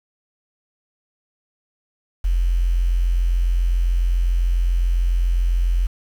sine tone with quantisation, 43.65 Hz, F1, in tune, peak -15 dBFS, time 2.24-5.87 s, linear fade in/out 10 ms, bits 7, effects none

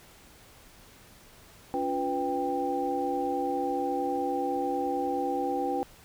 sine tone cluster, 283 / 352.4 / 496.7 / 790 Hz, C#4 / F4 / B4 / G5, +36 / +16 / +10 / +13 cents, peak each -33 / -34 / -33 / -30 dBFS, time 1.74-5.83 s, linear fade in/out 0 ms, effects pink hiss -54 dBFS RMS until 6.04 s

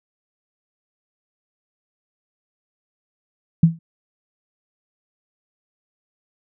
sine tone with exponential decay, 164.81 Hz, E3, in tune, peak -5 dBFS, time 3.63-3.79 s, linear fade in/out 5 ms, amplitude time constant 33 ms, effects none

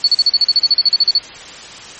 sine tone bursts, 4435 Hz, C#8, in tune, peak -7 dBFS, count 16, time 0.04-1.183 s, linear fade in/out 2 ms, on 33 ms, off 41 ms, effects white hiss -33 dBFS RMS until 1.99 s + MP3 32 kbps

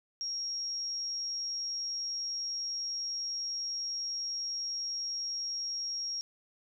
sine tone, 5590 Hz, F8, 1 cent sharp, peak -33 dBFS, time 0.21-6.21 s, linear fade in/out 0 ms, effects none

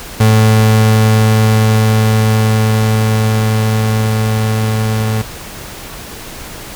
35% pulse tone with level ramp, 109.4 Hz, A2, 9 cents flat, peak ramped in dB -4 to -11 dBFS, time 0.2-5.22 s, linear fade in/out 5 ms, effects pink hiss -29 dBFS RMS until 6.75 s

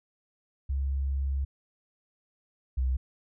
sine tone pair in turn, 68.3 / 64.28 Hz, C#2 / C2, -25 / -30 cents, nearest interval minor second, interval 105 cents, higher first, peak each -26 / -24 dBFS, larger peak second, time 0.69-1.45 / 2.77-2.97 s, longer first, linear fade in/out 10 ms, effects none

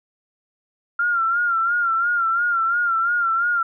sine tone with vibrato, 1385 Hz, F6, 15 cents flat, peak -17 dBFS, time 0.99-3.63 s, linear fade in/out 5 ms, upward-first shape sine, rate 2.9 Hz, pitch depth 66 cents each way, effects none

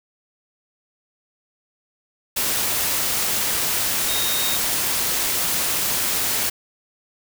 sine tone in noise, 3729 Hz, A#7, in tune, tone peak -26 dBFS, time 4.08-4.57 s, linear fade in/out 10 ms, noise white, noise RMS -22 dBFS, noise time 2.36-6.5 s, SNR -7 dB, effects none

